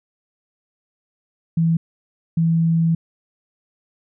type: tone bursts at uneven times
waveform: sine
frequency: 164.81 Hz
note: E3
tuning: in tune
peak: -14 dBFS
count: 2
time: 1.57-1.77 / 2.37-2.95 s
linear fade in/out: 5 ms
effects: none